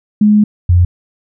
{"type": "tone pair in turn", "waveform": "sine", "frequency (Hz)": [210, 88.29], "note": ["G#3", "F2"], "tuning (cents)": [19, 19], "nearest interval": "octave + minor third", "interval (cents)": 1500, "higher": "first", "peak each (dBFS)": -5, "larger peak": "neither", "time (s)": [[0.21, 0.44], [0.69, 0.85]], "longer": "first", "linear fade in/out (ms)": 5, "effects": []}